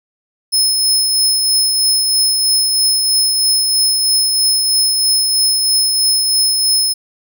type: tone with tremolo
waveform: 25% pulse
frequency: 5190 Hz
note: E8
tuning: 28 cents flat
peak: -5 dBFS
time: 0.52-6.94 s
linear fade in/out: 20 ms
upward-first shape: triangle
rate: 3.1 Hz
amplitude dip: 35%
effects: none